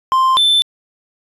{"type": "tone pair in turn", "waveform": "triangle", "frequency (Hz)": [1046.5, 3533], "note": ["C6", "A7"], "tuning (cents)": [0, 6], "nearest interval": "octave + major sixth", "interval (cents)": 2106, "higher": "second", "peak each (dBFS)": -8, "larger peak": "neither", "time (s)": [[0.12, 0.37], [0.37, 0.62]], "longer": "neither", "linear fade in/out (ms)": 0, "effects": ["resampled to 32000 Hz"]}